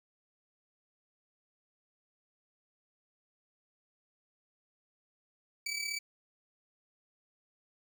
20% pulse tone with amplitude modulation, 2300 Hz, D7, 37 cents flat, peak -27 dBFS, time 5.66-5.99 s, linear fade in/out 5 ms, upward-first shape sine, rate 36.1 Hz, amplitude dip 60%, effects none

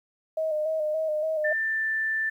sine tone with vibrato, 622.3 Hz, D#5, in tune, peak -24 dBFS, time 0.37-1.53 s, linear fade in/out 5 ms, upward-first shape square, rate 3.5 Hz, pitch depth 35 cents each way
sine tone with pitch glide, 1782 to 1769.7 Hz, A6 to A6, +22 to +10 cents, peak -24 dBFS, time 1.44-2.3 s, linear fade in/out 10 ms, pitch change -12 cents, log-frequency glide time 1.56-1.87 s
effects 10-bit

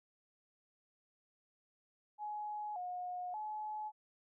sine tone with pitch steps, 841 / 721 / 853 Hz, G#5 / F#5 / G#5, +22 / -45 / +46 cents, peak -39 dBFS, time 2.18-3.92 s, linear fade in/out 50 ms, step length 580 ms, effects none

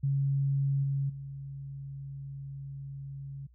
sine tone with level steps, 138.2 Hz, C#3, 5 cents flat, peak -25 / -27 / -38 dBFS, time 0.03-3.47 s, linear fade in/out 10 ms, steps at 0.83 / 1.09 s, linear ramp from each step 10 ms, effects added 60 Hz sine -56 dBFS peak until 3.54 s

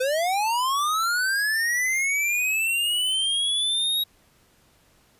square linear sweep, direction up, 497.2 to 3817 Hz, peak -22 dBFS, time 0-4.04 s, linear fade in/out 10 ms, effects pink hiss -60 dBFS RMS until 5.19 s + resampled to 32000 Hz

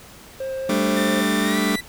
triangle tone with vibrato, 530 Hz, C5, 22 cents sharp, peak -23 dBFS, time 0.4-1.21 s, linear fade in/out 5 ms, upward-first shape triangle, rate 4.6 Hz, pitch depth 8 cents each way
sawtooth chord, G suspended second, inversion none, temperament just, 196 / 220.5 / 294 Hz, G3 / A3 / D4, 0 / +4 / +2 cents, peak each -19 dBFS, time 0.69-1.76 s, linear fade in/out 5 ms
30% pulse tone with pitch glide, 1791 to 1975.8 Hz, A6 to B6, +30 to 0 cents, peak -24 dBFS, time 0.96-1.81 s, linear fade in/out 10 ms, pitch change +170 cents, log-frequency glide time 1.42-1.58 s
effects pink hiss -44 dBFS RMS until 1.88 s

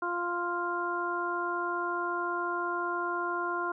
harmonic tone, 349.2 Hz, F4, in tune, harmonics 1 / 2 / 3 / 4, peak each -35 / -38 / -33 / -34 dBFS, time 0.02-3.72 s, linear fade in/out 5 ms, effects none

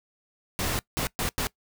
pink noise bursts at uneven times, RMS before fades -28 dBFS, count 4, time 0.59-0.79 / 0.97-1.07 / 1.19-1.29 / 1.38-1.47 s, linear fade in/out 0 ms, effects noise-tail reverb RT60 0.1 s tail -21 dB re dry

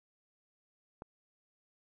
click, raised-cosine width 1 ms, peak -30 dBFS, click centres 1.021 s, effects none

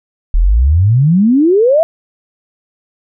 sine exponential sweep, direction up, 36.71 to 677 Hz, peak -6 dBFS, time 0.34-1.83 s, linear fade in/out 0 ms, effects none

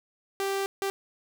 sawtooth tone bursts at uneven times, 392 Hz, G4, in tune, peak -23 dBFS, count 2, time 0.4-0.66 / 0.82-0.9 s, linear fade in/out 0 ms, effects none

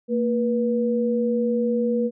sine tone pair together, 229.1 / 484.7 Hz, A#3 / B4, -30 / -32 cents, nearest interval octave + minor second, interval 1298 cents, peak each -22 dBFS, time 0.08-2.11 s, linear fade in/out 50 ms, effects none

